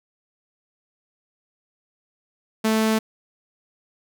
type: tone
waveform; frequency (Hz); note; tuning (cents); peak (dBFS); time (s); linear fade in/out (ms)
sawtooth; 219.8; A3; -2; -14; 2.64-2.99; 10
effects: none